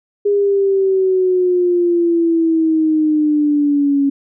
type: exponential sweep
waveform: sine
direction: down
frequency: 409.3 to 277.2 Hz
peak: -11 dBFS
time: 0.25-4.1 s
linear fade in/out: 10 ms
effects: none